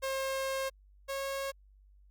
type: tone pair in turn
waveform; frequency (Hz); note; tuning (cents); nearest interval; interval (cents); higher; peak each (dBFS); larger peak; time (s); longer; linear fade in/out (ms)
sawtooth; 535 / 546.2; C5 / C#5; +38 / -26; unison; 36; second; -28 / -30; first; 0.02-0.7 / 1.08-1.52; first; 20
effects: added 49 Hz sine -57 dBFS peak until 2.1 s + Opus 48 kbps